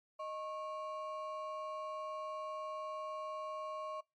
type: ring-modulated tone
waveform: triangle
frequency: 857 Hz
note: A5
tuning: 46 cents flat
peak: -35 dBFS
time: 0.19-4.01 s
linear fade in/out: 10 ms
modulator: 236 Hz
effects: noise-tail reverb RT60 0.2 s tail -23 dB re dry + MP3 48 kbps